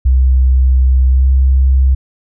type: tone with pitch glide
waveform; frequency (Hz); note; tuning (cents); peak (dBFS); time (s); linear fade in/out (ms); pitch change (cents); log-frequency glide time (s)
sine; 64.5 to 65.89; C2 to C2; -24 to +13; -6; 0.05-1.95; 10; +37; 1.08-1.28
effects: none